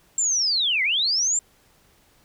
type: linear two-way sweep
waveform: sine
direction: down then up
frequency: 7459 to 1975.5 to 7459 Hz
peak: -19 dBFS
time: 0.18-1.39 s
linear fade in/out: 2 ms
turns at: 0.83 s
effects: pink hiss -59 dBFS RMS until 2.24 s